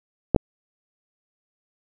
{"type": "clicks", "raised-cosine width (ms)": 2, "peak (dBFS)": -3, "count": 2, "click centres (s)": [0.347, 0.362], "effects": []}